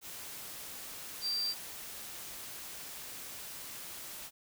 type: tone in noise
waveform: sine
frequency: 4699 Hz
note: D8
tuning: in tune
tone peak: -31 dBFS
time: 1.21-1.55 s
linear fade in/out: 50 ms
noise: white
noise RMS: -45 dBFS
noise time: 0.01-4.31 s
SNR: +11 dB
effects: none